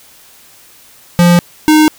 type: tone pair in turn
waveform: square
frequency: 174.3 / 308.3 Hz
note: F3 / D#4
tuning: -3 / -16 cents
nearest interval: minor seventh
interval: 987 cents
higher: second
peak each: -5 dBFS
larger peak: neither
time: 1.19-1.39 / 1.68-1.88 s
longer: neither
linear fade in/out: 0 ms
effects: white hiss -42 dBFS RMS until 1.98 s